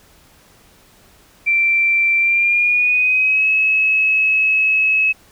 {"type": "tone with pitch glide", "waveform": "sine", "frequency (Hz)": [2349, 2576], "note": ["D7", "E7"], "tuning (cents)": [0, -41], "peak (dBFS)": -12, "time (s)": [1.46, 5.13], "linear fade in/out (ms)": 20, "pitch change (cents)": 159, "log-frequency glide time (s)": [2.18, 3.48], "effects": ["pink hiss -50 dBFS RMS until 5.31 s"]}